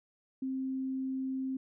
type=tone; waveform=sine; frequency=263.6 Hz; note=C4; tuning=13 cents sharp; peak=-32 dBFS; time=0.42-1.57 s; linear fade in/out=5 ms; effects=none